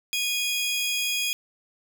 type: tone pair together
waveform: sawtooth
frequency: 2468 / 3311 Hz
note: D#7 / G#7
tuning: -15 / -6 cents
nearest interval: perfect fourth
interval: 509 cents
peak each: -24 dBFS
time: 0.13-1.33 s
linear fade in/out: 0 ms
effects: none